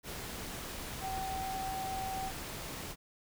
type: tone in noise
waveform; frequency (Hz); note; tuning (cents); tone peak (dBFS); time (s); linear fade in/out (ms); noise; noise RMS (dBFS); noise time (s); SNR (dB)
sine; 766; G5; -40; -36; 1-2.32; 50; pink; -42; 0.03-2.96; +3
effects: none